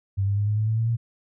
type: tone with pitch steps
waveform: sine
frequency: 98 / 100.41 / 102.87 / 105.4 / 107.99 / 110.64 / 113.36 / 116.14 Hz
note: G2 / G2 / G#2 / G#2 / A2 / A2 / A#2 / A#2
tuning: 0 / +42 / -16 / +26 / -32 / +10 / -48 / -6 cents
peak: -20 dBFS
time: 0.17-0.97 s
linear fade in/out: 20 ms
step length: 100 ms
effects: none